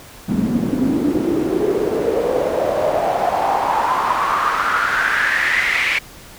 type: noise with band-pass filter sweep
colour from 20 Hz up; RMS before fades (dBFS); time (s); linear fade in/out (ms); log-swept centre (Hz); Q
pink; -18; 0.28-5.99; 10; 210 to 2300; 6
effects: pink hiss -40 dBFS RMS until 6.38 s